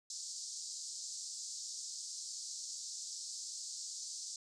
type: band-pass noise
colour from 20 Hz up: white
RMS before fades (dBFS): -45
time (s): 0.1-4.36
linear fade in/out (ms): 2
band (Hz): 4400 to 7900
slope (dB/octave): 48
effects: resampled to 22050 Hz